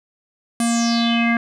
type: tone with low-pass filter sweep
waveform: square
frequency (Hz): 233.2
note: A#3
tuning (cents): +1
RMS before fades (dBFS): -18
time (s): 0.6-1.37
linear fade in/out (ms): 2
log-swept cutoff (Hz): 9900 to 1800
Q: 6.3
effects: none